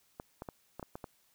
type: clicks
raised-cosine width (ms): 1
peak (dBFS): -27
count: 7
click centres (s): 0.199 / 0.421 / 0.488 / 0.796 / 0.828 / 0.955 / 1.042
effects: white hiss -70 dBFS RMS until 1.34 s